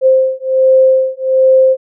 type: beating tone pair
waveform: sine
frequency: 523.3 / 524.6 Hz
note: C5 / C5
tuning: 0 / +4 cents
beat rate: 1.3 Hz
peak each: -10 dBFS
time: 0.01-1.77 s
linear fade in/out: 50 ms
effects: none